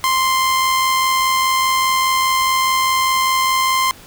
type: tone with amplitude modulation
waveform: sawtooth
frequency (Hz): 1046.5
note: C6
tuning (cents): 0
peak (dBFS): -9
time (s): 0.04-3.91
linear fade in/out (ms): 0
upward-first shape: sine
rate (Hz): 84.9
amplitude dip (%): 25
effects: pink hiss -41 dBFS RMS until 4.06 s